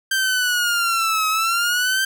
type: linear two-way sweep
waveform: sawtooth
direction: down then up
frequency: 1571 to 1271 to 1571 Hz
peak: -14 dBFS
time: 0.11-2.05 s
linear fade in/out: 5 ms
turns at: 1.28 s
effects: none